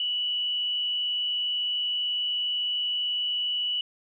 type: tone with frequency modulation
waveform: sine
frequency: 2951 Hz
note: F#7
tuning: 5 cents flat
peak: -25 dBFS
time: 0-3.81 s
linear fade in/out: 2 ms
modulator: 143 Hz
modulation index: 0.28
effects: none